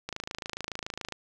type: click train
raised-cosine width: 0.2 ms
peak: -17 dBFS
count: 29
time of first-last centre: 0.09-1.123 s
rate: 27.1 Hz
effects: none